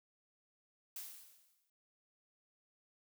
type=noise with exponential decay; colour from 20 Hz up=blue; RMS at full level=-44 dBFS; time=0.96-1.7 s; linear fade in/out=2 ms; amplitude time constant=160 ms; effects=none